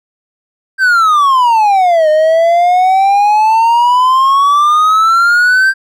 triangle exponential two-way sweep, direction down then up, 1581 to 610 to 1581 Hz, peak -4 dBFS, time 0.78-5.74 s, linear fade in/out 50 ms, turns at 2.09 s, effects none

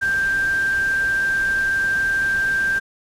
sine tone in noise, 1578 Hz, G6, 11 cents sharp, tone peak -17 dBFS, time 0.01-2.8 s, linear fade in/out 20 ms, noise pink, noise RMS -35 dBFS, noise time 0.01-2.8 s, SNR +15 dB, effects low-pass 11000 Hz 12 dB/octave

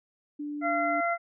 sine tone, 293.7 Hz, D4, in tune, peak -32 dBFS, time 0.39-1.01 s, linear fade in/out 10 ms
harmonic tone, 685 Hz, F5, 34 cents flat, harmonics 1 / 2 / 3, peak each -27 / -30 / -32 dBFS, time 0.61-1.18 s, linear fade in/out 50 ms
effects none

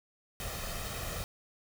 pink noise with comb filter, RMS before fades -38 dBFS, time 0.4-1.24 s, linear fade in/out 0 ms, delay 1.6 ms, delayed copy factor +0.6, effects none

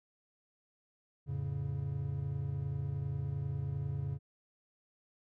triangle chord, F augmented, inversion none, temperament equal with one note detuned, 87.31 / 110 / 139.96 Hz, F2 / A2 / C#3, 0 / 0 / +17 cents, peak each -39 / -38 / -34 dBFS, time 1.26-4.19 s, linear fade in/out 50 ms, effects none

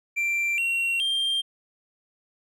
triangle tone with pitch steps, 2357 / 2739 / 3183 Hz, D7 / F7 / G7, +6 / -34 / +26 cents, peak -21 dBFS, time 0.16-1.42 s, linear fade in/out 20 ms, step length 420 ms, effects none

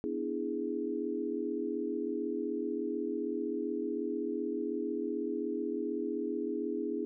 sine chord, E dominant seventh, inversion second, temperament equal, 246.9 / 293.7 / 329.6 / 415.3 Hz, B3 / D4 / E4 / G#4, 0 / 0 / 0 / 0 cents, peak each -39 / -38 / -37 / -36 dBFS, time 0.04-7.05 s, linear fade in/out 0 ms, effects none

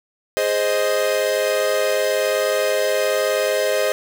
45% pulse chord, Ab major, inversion none, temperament equal, 415.3 / 523.3 / 622.3 Hz, Ab4 / C5 / Eb5, 0 / 0 / 0 cents, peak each -24 / -21 / -21 dBFS, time 0.37-3.92 s, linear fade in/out 0 ms, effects none

